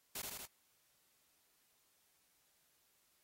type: noise with echo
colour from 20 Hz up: white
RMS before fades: -43 dBFS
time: 0.15-0.22 s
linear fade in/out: 5 ms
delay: 79 ms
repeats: 3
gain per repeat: -2 dB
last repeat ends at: 0.457 s
effects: white hiss -75 dBFS RMS until 3.23 s + AAC 48 kbps